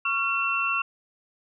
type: tone cluster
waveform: sine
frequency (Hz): 1115 / 1372 / 2704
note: C#6 / F6 / E7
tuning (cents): +10 / -31 / +43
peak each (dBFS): -29 / -29 / -25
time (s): 0.05-0.82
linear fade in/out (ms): 5
effects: none